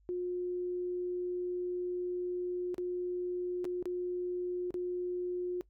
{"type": "tone with dropouts", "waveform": "sine", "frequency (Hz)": 358, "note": "F4", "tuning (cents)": 43, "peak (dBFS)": -32, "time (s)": [0.09, 5.61], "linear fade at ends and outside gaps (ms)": 0, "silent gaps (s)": [[2.744, 2.781], [3.644, 3.652], [3.826, 3.856], [4.706, 4.742]], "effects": ["noise-tail reverb RT60 0.1 s tail -20 dB re dry", "added 50 Hz sine -63 dBFS peak until 5.69 s"]}